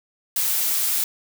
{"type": "noise", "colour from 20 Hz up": "blue", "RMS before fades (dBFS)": -22, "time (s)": [0.36, 1.04], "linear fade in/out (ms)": 2, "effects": []}